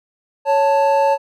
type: tone pair together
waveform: triangle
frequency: 555.6 / 882 Hz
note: C#5 / A5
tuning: +4 / +4 cents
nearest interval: minor sixth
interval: 800 cents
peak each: -13 dBFS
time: 0.45-1.18 s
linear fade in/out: 50 ms
effects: none